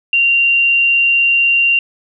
sine tone, 2768 Hz, F7, 16 cents flat, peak -9 dBFS, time 0.13-1.79 s, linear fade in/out 2 ms, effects none

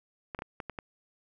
clicks, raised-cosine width 0.5 ms, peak -22 dBFS, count 6, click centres 0.348 / 0.39 / 0.421 / 0.602 / 0.697 / 0.788 s, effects none

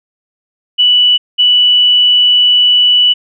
sine tone pair in turn, 2960 / 2960 Hz, F#7 / F#7, 0 / 0 cents, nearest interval unison, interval 0 cents, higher neither, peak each -5 dBFS, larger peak neither, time 0.78-1.18 / 1.38-3.14 s, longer second, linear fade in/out 20 ms, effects none

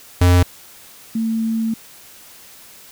square / sine tone pair in turn, 89 / 224.3 Hz, F2 / A3, +33 / +34 cents, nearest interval octave + major third, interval 1601 cents, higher second, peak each -10 / -17 dBFS, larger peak first, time 0.21-0.43 / 1.15-1.74 s, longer second, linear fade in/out 5 ms, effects white hiss -43 dBFS RMS until 2.91 s

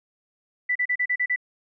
sine tone bursts, 1980 Hz, B6, 4 cents sharp, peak -20 dBFS, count 7, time 0.69-1.361 s, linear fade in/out 10 ms, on 65 ms, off 36 ms, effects none

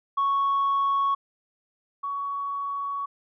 sine tone pair in turn, 1108.7 / 1121.6 Hz, C#6 / C#6, 0 / +20 cents, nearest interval unison, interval 20 cents, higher second, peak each -19 / -27 dBFS, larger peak first, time 0.17-1.15 / 2.03-3.06 s, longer second, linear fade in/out 10 ms, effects tanh soft clip ceiling -18 dBFS

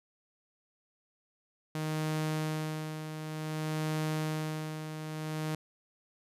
sawtooth tone with tremolo, 155.56 Hz, D#3, in tune, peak -26 dBFS, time 1.75-5.55 s, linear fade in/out 2 ms, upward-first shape sine, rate 0.55 Hz, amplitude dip 60%, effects resampled to 32000 Hz

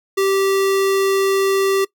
square tone, 389.5 Hz, G4, 11 cents flat, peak -15 dBFS, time 0.17-1.85 s, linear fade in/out 10 ms, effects noise-tail reverb RT60 0.1 s tail -21 dB re dry

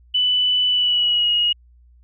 sine tone with pitch glide, 2986 to 2884 Hz, F#7 to F#7, +15 to -45 cents, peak -15 dBFS, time 0.14-1.53 s, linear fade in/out 10 ms, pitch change -60 cents, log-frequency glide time 0.68-1.32 s, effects added 60 Hz sine -48 dBFS peak until 2.03 s

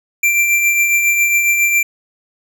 square tone with tremolo, 2357 Hz, D7, 6 cents sharp, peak -10 dBFS, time 0.23-1.83 s, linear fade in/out 5 ms, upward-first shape triangle, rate 7.3 Hz, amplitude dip 45%, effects none

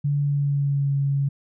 sine tone with pitch glide, 143.7 to 139.53 Hz, D3 to C#3, -37 to +12 cents, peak -19 dBFS, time 0.04-1.29 s, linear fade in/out 10 ms, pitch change -51 cents, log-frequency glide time 0.19-0.95 s, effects none

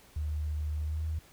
sine tone with pitch glide, 75.8 to 78.97 Hz, D#2 to D#2, -45 to +26 cents, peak -30 dBFS, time 0.16-1.19 s, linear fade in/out 5 ms, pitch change +71 cents, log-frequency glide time 0.81-1.05 s, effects pink hiss -58 dBFS RMS until 1.32 s

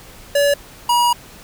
square tone pair in turn, 571 / 960.3 Hz, D5 / B5, -49 / -49 cents, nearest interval major sixth, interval 900 cents, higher second, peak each -13 dBFS, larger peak neither, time 0.35-0.54 / 0.89-1.13 s, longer second, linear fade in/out 5 ms, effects pink hiss -41 dBFS RMS until 1.43 s

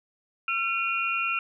sine tone cluster, 1355 / 2444 / 2756 Hz, E6 / D#7 / F7, +47 / -32 / -24 cents, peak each -29 dBFS, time 0.48-1.39 s, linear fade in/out 2 ms, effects none

